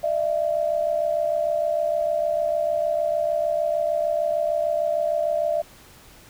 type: tone pair together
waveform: sine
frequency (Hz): 604.4 / 671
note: D5 / E5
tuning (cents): +50 / +31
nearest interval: major second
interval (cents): 181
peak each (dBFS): -23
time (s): 0.03-5.62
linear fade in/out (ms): 10
effects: pink hiss -49 dBFS RMS until 6.29 s